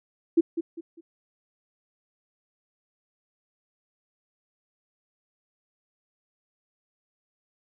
sine tone with echo, 332.9 Hz, E4, 17 cents sharp, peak -14 dBFS, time 0.37-0.41 s, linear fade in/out 10 ms, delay 200 ms, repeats 3, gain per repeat -10 dB, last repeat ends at 1.01 s, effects none

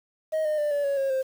sine tone with pitch steps, 629 / 610.7 / 593 / 575.8 / 559.1 / 542.9 / 527.1 Hz, D#5 / D#5 / D5 / D5 / C#5 / C#5 / C5, +19 / -32 / +17 / -34 / +15 / -36 / +13 cents, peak -20 dBFS, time 0.32-1.23 s, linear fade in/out 20 ms, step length 130 ms, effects tanh soft clip ceiling -22 dBFS + 8-bit

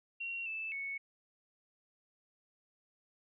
sine tone with pitch steps, 2743 / 2635 / 2212 Hz, F7 / E7 / C#7, -32 / -1 / -4 cents, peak -37 dBFS, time 0.2-0.98 s, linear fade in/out 10 ms, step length 260 ms, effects none

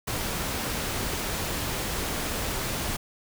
pink noise, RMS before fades -30 dBFS, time 0.07-2.97 s, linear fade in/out 10 ms, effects none

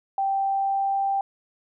sine tone with pitch glide, 782 to 787.4 Hz, G5 to G5, -4 to +8 cents, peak -21 dBFS, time 0.18-1.21 s, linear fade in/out 2 ms, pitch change +12 cents, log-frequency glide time 0.3-1.1 s, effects none

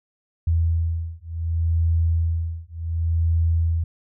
sine beating tone pair, 82.41 / 83.09 Hz, E2 / E2, 0 / +14 cents, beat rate 0.68 Hz, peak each -22 dBFS, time 0.47-3.84 s, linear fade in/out 5 ms, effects none

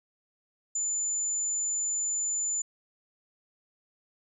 sine tone, 7040 Hz, A8, in tune, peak -27 dBFS, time 0.75-2.62 s, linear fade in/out 5 ms, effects none

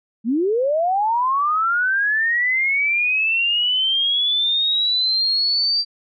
sine linear sweep, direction up, 209.1 to 4699 Hz, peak -16 dBFS, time 0.24-5.85 s, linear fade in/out 50 ms, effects none

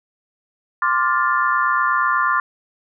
sine chord, D minor seventh, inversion third, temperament equal with one note detuned, 1046.5 / 1174.7 / 1405.8 / 1760 Hz, C6 / D6 / F6 / A6, 0 / 0 / +11 / 0 cents, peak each -20 / -20 / -21 / -23 dBFS, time 0.82-2.4 s, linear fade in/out 2 ms, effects none

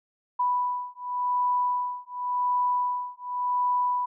sine beating tone pair, 987.8 / 988.7 Hz, B5 / B5, 0 / +2 cents, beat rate 0.9 Hz, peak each -27 dBFS, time 0.39-4.06 s, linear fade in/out 10 ms, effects none

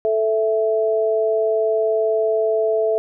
sine tone pair together, 438.9 / 659.3 Hz, A4 / E5, -4 / 0 cents, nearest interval perfect fifth, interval 704 cents, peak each -18 / -19 dBFS, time 0.05-2.98 s, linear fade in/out 0 ms, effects none

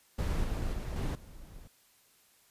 brown noise with level steps, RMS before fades -30 / -33 / -36 / -32 / -50 dBFS, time 0.18-1.68 s, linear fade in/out 10 ms, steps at 0.44 / 0.73 / 0.96 / 1.15 s, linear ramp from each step 2 ms, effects white hiss -65 dBFS RMS until 2.5 s + resampled to 32000 Hz

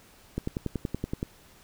click train, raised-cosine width 3 ms, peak -16 dBFS, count 10, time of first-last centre 0.38-1.229 s, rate 10.6 Hz, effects pink hiss -56 dBFS RMS until 1.63 s

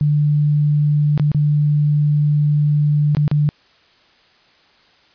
sine tone with dropouts, 148.1 Hz, D3, 15 cents sharp, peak -12 dBFS, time 0.01-3.49 s, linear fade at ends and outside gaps 0 ms, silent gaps 1.177-1.197 / 1.317-1.347 / 3.149-3.169 / 3.279-3.314 s, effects white hiss -53 dBFS RMS until 5.14 s + resampled to 11025 Hz

